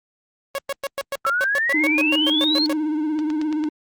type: tone bursts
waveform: sawtooth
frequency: 554 Hz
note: C#5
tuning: 1 cent flat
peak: -19 dBFS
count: 16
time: 0.55-2.728 s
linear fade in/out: 0 ms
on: 33 ms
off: 110 ms
type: exponential sweep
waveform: sine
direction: up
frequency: 1316 to 4378 Hz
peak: -18 dBFS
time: 1.25-2.66 s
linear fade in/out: 0 ms
type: tone with vibrato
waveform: triangle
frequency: 306.8 Hz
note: D#4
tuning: 24 cents flat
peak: -18 dBFS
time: 1.74-3.69 s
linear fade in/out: 5 ms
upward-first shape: sine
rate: 17 Hz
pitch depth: 53 cents each way
type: click train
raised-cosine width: 0.2 ms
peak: -17 dBFS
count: 5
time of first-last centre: 3.19-3.639 s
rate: 8.9 Hz
effects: Opus 32 kbps